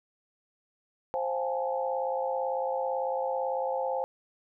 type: tone cluster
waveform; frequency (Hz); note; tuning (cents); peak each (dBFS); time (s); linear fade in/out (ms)
sine; 526 / 704 / 814 / 872; C5 / F5 / G#5 / A5; +9 / +14 / -35 / -16; -30 / -36 / -34 / -36; 1.14-4.04; 0
effects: none